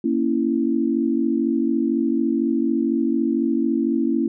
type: chord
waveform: sine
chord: A# diminished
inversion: none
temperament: equal with one note detuned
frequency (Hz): 233.1 / 277.2 / 331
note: A#3 / C#4 / E4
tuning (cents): 0 / 0 / +7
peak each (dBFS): -22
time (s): 0.04-4.28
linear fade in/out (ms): 5
effects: none